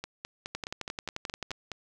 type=two click trains; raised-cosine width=0.2 ms; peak=-19 / -17 dBFS; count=9 / 12; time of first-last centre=0.04-1.717 / 0.55-1.515 s; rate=4.77 / 11.4 Hz; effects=none